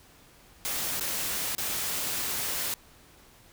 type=noise with dropouts; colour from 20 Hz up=white; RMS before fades=-31 dBFS; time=0.65-2.74 s; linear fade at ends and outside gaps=0 ms; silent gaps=0.997-1.009 / 1.55-1.582 s; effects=pink hiss -56 dBFS RMS until 3.52 s